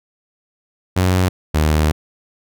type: tone pair in turn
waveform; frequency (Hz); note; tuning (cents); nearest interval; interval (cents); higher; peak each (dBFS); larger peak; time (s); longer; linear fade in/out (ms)
sawtooth; 92 / 76.96; F#2 / D#2; -9 / -18; minor third; 309; first; -9; neither; 0.96-1.29 / 1.54-1.92; second; 10
effects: none